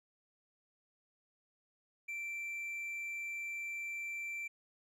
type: tone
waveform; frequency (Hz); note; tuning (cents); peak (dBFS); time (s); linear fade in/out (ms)
triangle; 2345; D7; -3; -37; 2.08-4.48; 10
effects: none